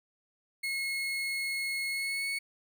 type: tone with pitch glide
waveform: 35% pulse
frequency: 2171 to 2212 Hz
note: C#7 to C#7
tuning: -37 to -4 cents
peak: -29 dBFS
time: 0.63-2.39 s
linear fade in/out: 10 ms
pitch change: +33 cents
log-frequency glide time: 1.9-2.28 s
effects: none